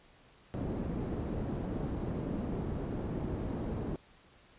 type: low-pass noise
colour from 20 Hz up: white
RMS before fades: -36 dBFS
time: 0.54-3.96 s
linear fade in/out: 0 ms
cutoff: 290 Hz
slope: 12 dB/octave
effects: pink hiss -61 dBFS RMS until 4.58 s + resampled to 8000 Hz